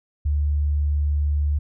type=tone; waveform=sine; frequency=73.3 Hz; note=D2; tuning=3 cents flat; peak=-18 dBFS; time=0.25-1.59 s; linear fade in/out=10 ms; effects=none